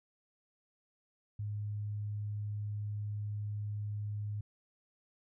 sine tone, 104.2 Hz, G#2, 6 cents sharp, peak -35 dBFS, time 1.39-4.41 s, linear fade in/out 5 ms, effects none

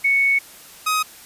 sine / sawtooth tone pair in turn, 2217 / 1258.9 Hz, C#7 / D#6, 0 / +20 cents, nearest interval minor seventh, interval 980 cents, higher first, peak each -14 dBFS, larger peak neither, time 0.04-0.39 / 0.86-1.03 s, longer first, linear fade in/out 10 ms, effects white hiss -43 dBFS RMS until 1.25 s + resampled to 32000 Hz

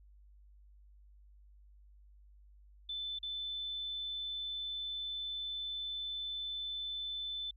sine tone with dropouts, 3520 Hz, A7, in tune, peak -37 dBFS, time 2.89-7.51 s, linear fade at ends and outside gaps 5 ms, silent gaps 3.189-3.229 s, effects added 50 Hz sine -57 dBFS peak until 7.56 s

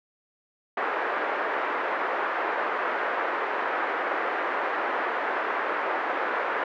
white band-pass noise, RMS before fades -28 dBFS, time 0.77-6.64 s, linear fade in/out 5 ms, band 360 to 1700 Hz, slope 24 dB/octave, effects none

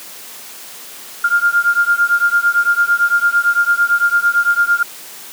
sine beating tone pair, 1400 / 1408.9 Hz, F6 / F6, +4 / +15 cents, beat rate 8.9 Hz, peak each -14 dBFS, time 1.24-4.83 s, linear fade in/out 5 ms, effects white hiss -34 dBFS RMS until 5.32 s + high-pass 200 Hz 12 dB/octave

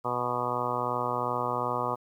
harmonic tone, 122.7 Hz, B2, 11 cents flat, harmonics 1 / 2 / 3 / 4 / 5 / 6 / 7 / 8 / 9 / 10, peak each -39 / -40 / -39 / -35 / -37 / -37 / -36 / -34 / -34 / -35 dBFS, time 0.04-1.96 s, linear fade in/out 20 ms, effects 10-bit

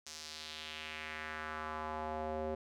square tone with band-pass filter sweep, 77.8 Hz, D#2, in tune, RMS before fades -42 dBFS, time 0.06-2.55 s, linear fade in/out 5 ms, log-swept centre 6000 to 500 Hz, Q 2.1, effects none

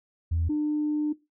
sine tone pair in turn, 83 / 300.3 Hz, E2 / D4, +12 / +39 cents, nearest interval octave + minor seventh, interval 2227 cents, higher second, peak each -22 dBFS, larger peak neither, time 0.31-0.49 / 0.49-1.13 s, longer second, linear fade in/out 10 ms, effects noise-tail reverb RT60 0.2 s tail -17 dB re dry + tanh soft clip ceiling -19 dBFS

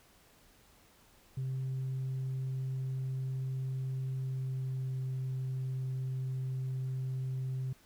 sine tone with pitch glide, 131.5 to 130.44 Hz, C3 to C3, +9 to -5 cents, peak -31 dBFS, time 1.37-7.73 s, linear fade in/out 5 ms, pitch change -14 cents, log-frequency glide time 4.18-5.06 s, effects tanh soft clip ceiling -31 dBFS + pink hiss -63 dBFS RMS until 7.85 s

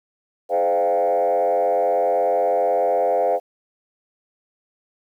sine tone with frequency modulation, 603 Hz, D5, 46 cents sharp, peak -15 dBFS, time 0.49-3.4 s, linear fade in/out 50 ms, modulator 90.6 Hz, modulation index 1.7, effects tanh soft clip ceiling -12 dBFS + 9-bit

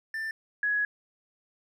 triangle / sine tone pair in turn, 1780 / 1675.7 Hz, A6 / G#6, +20 / +15 cents, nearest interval minor second, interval 105 cents, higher first, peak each -29 / -24 dBFS, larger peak second, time 0.14-0.31 / 0.63-0.85 s, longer second, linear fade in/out 2 ms, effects none

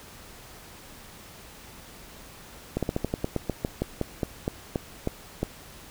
slowing click train, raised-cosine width 2 ms, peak -12 dBFS, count 17, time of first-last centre 2.77-5.43 s, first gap 57 ms, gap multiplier 1.13, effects pink hiss -47 dBFS RMS until 5.9 s

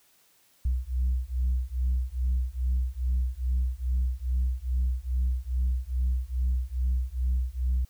sine beating tone pair, 61.74 / 64.14 Hz, B1 / C2, 0 / -34 cents, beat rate 2.4 Hz, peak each -26 dBFS, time 0.65-7.85 s, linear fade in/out 5 ms, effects tanh soft clip ceiling -20 dBFS + white hiss -63 dBFS RMS until 7.89 s

